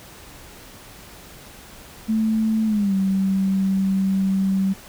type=tone with pitch glide; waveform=sine; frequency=220 to 192.63 Hz; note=A3 to G3; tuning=0 to -30 cents; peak=-17 dBFS; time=2.08-4.74 s; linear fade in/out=20 ms; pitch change=-230 cents; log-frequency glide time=2.66-2.94 s; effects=pink hiss -43 dBFS RMS until 4.88 s